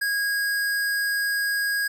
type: tone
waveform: square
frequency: 1642 Hz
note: G#6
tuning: 20 cents flat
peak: -23 dBFS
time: 0.01-1.88 s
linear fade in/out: 10 ms
effects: none